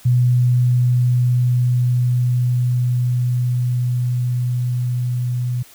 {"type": "tone with level ramp", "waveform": "sine", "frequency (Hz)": 123.47, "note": "B2", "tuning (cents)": 0, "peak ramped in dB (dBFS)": [-11, -18], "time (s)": [0.05, 5.63], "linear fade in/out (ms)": 10, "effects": ["white hiss -46 dBFS RMS until 5.74 s"]}